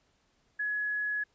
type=tone; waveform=sine; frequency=1688 Hz; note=G#6; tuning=28 cents sharp; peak=-29 dBFS; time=0.59-1.24 s; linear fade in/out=10 ms; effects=pink hiss -71 dBFS RMS until 1.34 s + resampled to 16000 Hz